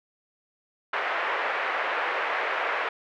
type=band-pass noise; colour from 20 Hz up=white; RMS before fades=-28 dBFS; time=0.93-2.89 s; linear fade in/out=5 ms; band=460 to 2100 Hz; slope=24 dB/octave; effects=none